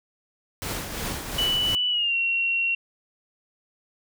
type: noise with tremolo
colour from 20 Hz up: pink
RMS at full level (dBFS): -29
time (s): 0.62-1.75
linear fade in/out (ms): 0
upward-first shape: triangle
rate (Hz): 2.8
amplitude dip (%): 55
type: tone with pitch glide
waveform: sine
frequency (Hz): 2967 to 2737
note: F#7 to F7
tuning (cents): +4 to -36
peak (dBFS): -21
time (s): 1.38-2.75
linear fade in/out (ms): 5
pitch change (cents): -140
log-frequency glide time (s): 1.89-2.15
effects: none